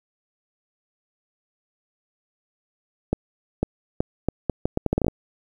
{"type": "accelerating click train", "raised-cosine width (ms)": 2, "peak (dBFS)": -7, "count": 14, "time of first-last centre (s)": [3.13, 5.082], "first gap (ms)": 500, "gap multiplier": 0.75, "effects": ["8-bit"]}